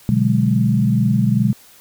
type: chord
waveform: sine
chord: G# half-diminished seventh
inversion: first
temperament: equal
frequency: 123.47 / 146.83 / 185 / 207.7 Hz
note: B2 / D3 / F#3 / G#3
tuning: 0 / 0 / 0 / 0 cents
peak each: -17 / -21 / -20 / -17 dBFS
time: 0.09-1.53 s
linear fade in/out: 0 ms
effects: white hiss -47 dBFS RMS until 1.8 s